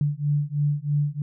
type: beating tone pair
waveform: sine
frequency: 144.7 / 147.8 Hz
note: D3 / D3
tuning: -25 / +11 cents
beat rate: 3.1 Hz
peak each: -24 dBFS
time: 0.01-1.22 s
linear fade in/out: 2 ms
effects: none